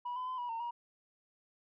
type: tone with pitch steps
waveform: sine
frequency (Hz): 975 / 1010 / 1021 / 971 / 912 / 952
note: B5 / B5 / C6 / B5 / A#5 / A#5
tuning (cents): -23 / +39 / -43 / -30 / -38 / +36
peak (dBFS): -34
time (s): 0.05-0.71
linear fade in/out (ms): 10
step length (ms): 110
effects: tanh soft clip ceiling -34 dBFS